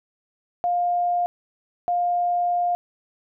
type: tone bursts at uneven times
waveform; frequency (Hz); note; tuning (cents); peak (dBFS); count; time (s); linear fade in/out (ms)
sine; 705; F5; +16; -19; 2; 0.64-1.26 / 1.88-2.75; 0
effects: none